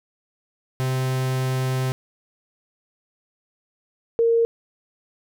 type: tone pair in turn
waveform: 45% pulse / sine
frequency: 130 / 461.7 Hz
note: C3 / A#4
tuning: -11 / -17 cents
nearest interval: octave + minor seventh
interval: 2194 cents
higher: second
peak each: -21 / -15 dBFS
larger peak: second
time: 0.8-1.92 / 4.19-4.45 s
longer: first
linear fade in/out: 0 ms
effects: none